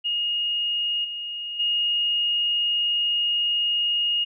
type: tone with level steps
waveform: sine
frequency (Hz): 2859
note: F7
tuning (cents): +40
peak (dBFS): -22 / -29 / -20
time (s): 0.04-4.25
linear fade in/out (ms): 20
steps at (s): 1.04 / 1.59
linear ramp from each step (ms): 10
effects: none